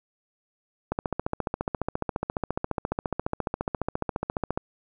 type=click train; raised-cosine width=1 ms; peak=-12 dBFS; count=54; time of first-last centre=0.92-4.575 s; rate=14.5 Hz; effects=none